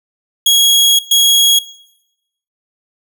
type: tone bursts at uneven times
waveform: sawtooth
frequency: 3311 Hz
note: G#7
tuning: 6 cents flat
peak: -4 dBFS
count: 2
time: 0.46-0.99 / 1.11-1.59 s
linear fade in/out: 5 ms
effects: noise-tail reverb RT60 0.9 s tail -20 dB re dry